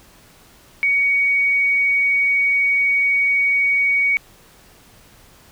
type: tone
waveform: sine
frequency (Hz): 2244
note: C#7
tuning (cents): +21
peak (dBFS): -14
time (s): 0.83-4.17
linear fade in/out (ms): 0
effects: pink hiss -49 dBFS RMS until 5.51 s